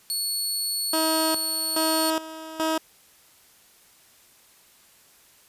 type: tone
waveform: 20% pulse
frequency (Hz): 4402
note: C#8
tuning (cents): -13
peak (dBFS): -19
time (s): 0.1-2.1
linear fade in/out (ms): 0
type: tone with tremolo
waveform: 15% pulse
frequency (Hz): 318.8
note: D#4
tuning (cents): +42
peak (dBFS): -16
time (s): 0.93-2.78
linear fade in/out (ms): 5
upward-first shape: square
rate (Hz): 1.2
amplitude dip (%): 80
effects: white hiss -56 dBFS RMS until 5.48 s + resampled to 32000 Hz